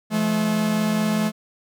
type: tone pair together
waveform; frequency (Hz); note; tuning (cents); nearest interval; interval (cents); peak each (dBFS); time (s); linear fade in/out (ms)
45% pulse; 170.7 / 215.4; F3 / A3; -39 / -37; major third; 402; -26 / -20; 0.1-1.32; 50
effects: none